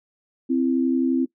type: tone pair together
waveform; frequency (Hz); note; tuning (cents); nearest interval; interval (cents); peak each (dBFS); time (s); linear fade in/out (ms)
sine; 261 / 332.6; C4 / E4; -4 / +16; major third; 420; -19 / -23; 0.49-1.26; 20
effects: noise-tail reverb RT60 0.1 s tail -19 dB re dry